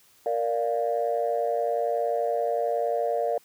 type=chord; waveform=sine; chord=Bb major; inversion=none; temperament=equal; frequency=466.2 / 587.3 / 698.5 Hz; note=Bb4 / D5 / F5; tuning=0 / 0 / 0 cents; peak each=-27 dBFS; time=0.26-3.38 s; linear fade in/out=2 ms; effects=tanh soft clip ceiling -15 dBFS + white hiss -59 dBFS RMS until 3.44 s